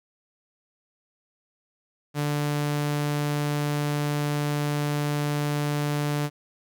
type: tone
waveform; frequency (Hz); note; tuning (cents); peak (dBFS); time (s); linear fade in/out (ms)
sawtooth; 146.83; D3; 0; -20; 2.14-6.3; 50
effects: 10-bit